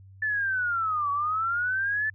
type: linear two-way sweep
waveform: sine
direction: down then up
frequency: 1760 to 1125 to 1760 Hz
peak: -24 dBFS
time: 0.22-2.1 s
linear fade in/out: 5 ms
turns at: 1.11 s
effects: added 96 Hz sine -47 dBFS peak until 2.14 s